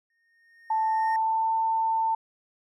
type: tone with exponential growth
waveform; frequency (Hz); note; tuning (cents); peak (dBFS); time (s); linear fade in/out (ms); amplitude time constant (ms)
triangle; 1844; A#6; -19; -30; 0.1-1.16; 2; 230
type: tone with pitch glide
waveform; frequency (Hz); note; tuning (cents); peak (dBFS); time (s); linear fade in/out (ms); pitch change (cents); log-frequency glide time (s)
sine; 880 to 894.9; A5 to A5; 0 to +29; -22; 0.7-2.15; 5; +29; 0.95-1.54
effects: none